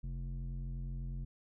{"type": "tone with low-pass filter", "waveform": "square", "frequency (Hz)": 44.14, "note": "F1", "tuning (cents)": 19, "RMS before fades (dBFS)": -40, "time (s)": [0.03, 1.25], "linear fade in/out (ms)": 10, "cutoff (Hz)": 170, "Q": 2.3, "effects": []}